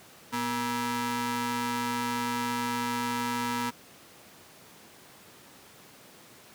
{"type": "ring-modulated tone", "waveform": "sawtooth", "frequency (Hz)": 357.6, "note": "F4", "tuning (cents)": 41, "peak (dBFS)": -21, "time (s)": [0.32, 3.71], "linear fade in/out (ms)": 20, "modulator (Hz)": 601, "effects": ["pink hiss -52 dBFS RMS until 6.54 s", "high-pass 150 Hz 12 dB/octave"]}